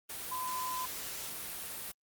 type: tone in noise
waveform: sine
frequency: 1016 Hz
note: B5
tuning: 49 cents sharp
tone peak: -35 dBFS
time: 0.31-0.86 s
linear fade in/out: 10 ms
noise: white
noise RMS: -41 dBFS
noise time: 0.09-1.92 s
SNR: +3 dB
effects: Opus 32 kbps